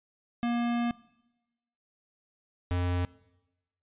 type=tone pair in turn; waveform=square; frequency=237.5 / 88.96 Hz; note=A#3 / F2; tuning=+33 / +32 cents; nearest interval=octave + perfect fourth; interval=1701 cents; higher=first; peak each=-27 dBFS; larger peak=neither; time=0.43-0.91 / 2.71-3.05 s; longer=first; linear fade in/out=0 ms; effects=noise-tail reverb RT60 1.0 s tail -21 dB re dry + resampled to 8000 Hz